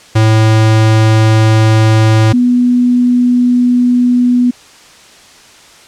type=tone pair in turn; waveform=square / sine; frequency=110 / 245.9 Hz; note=A2 / B3; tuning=0 / -7 cents; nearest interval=octave + major second; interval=1393 cents; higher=second; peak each=-6 dBFS; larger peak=neither; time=0.15-2.33 / 2.33-4.51 s; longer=neither; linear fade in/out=10 ms; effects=white hiss -39 dBFS RMS until 5.87 s + low-pass 7000 Hz 12 dB/octave